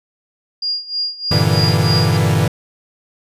sine tone with tremolo, 4828 Hz, D8, 47 cents sharp, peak -16 dBFS, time 0.62-2.17 s, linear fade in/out 5 ms, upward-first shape sine, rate 3.2 Hz, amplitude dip 85%
45% pulse chord, E half-diminished seventh, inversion first, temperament equal, 98 / 116.54 / 146.83 / 164.81 Hz, G2 / Bb2 / D3 / E3, 0 / 0 / 0 / 0 cents, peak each -18 dBFS, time 1.31-2.48 s, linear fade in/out 5 ms
effects resampled to 32000 Hz

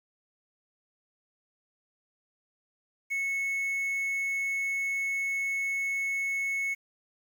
triangle tone with quantisation, 2199 Hz, C#7, 14 cents flat, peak -26 dBFS, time 3.1-6.75 s, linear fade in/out 20 ms, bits 9, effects none

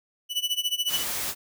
40% pulse tone with tremolo, 2967 Hz, F#7, 4 cents sharp, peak -21 dBFS, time 0.29-1.04 s, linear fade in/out 50 ms, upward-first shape sine, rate 14 Hz, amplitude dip 90%
white noise, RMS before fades -30 dBFS, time 0.87-1.35 s, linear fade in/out 50 ms
effects none

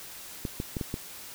clicks, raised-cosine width 3 ms, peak -18 dBFS, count 5, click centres 0.452 / 0.601 / 0.768 / 0.812 / 0.941 s, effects white hiss -44 dBFS RMS until 1.34 s

